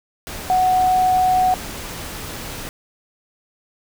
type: tone in noise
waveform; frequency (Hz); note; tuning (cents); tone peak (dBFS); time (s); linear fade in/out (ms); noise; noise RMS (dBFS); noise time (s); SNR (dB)
sine; 740; F#5; 0; -13; 0.5-1.54; 0; pink; -31; 0.27-2.69; +15
effects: none